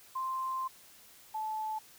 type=tone pair in turn; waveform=sine; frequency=1046.5 / 868.8 Hz; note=C6 / A5; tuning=0 / -22 cents; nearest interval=minor third; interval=322 cents; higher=first; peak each=-32 / -33 dBFS; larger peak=first; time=0.15-0.68 / 1.34-1.79 s; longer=first; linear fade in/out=10 ms; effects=white hiss -57 dBFS RMS until 1.98 s